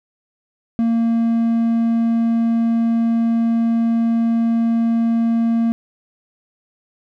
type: tone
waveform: triangle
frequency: 230 Hz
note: A#3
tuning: 23 cents flat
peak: -12 dBFS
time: 0.79-5.72 s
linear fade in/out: 0 ms
effects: none